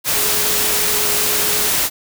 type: tone in noise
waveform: sine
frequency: 420 Hz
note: G#4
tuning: 19 cents sharp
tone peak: -28 dBFS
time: 0.13-1.71 s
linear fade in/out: 50 ms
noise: white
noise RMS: -17 dBFS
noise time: 0.04-1.9 s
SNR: -14 dB
effects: none

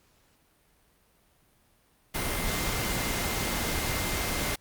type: tone in noise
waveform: sine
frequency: 2093 Hz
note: C7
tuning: in tune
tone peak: -39 dBFS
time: 2.14-4.56 s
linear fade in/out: 10 ms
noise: pink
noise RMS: -30 dBFS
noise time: 2.14-4.56 s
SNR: -12 dB
effects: pink hiss -65 dBFS RMS until 4.6 s + Opus 48 kbps

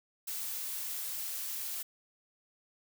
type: noise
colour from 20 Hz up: blue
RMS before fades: -38 dBFS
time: 0.27-1.83 s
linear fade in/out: 10 ms
effects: none

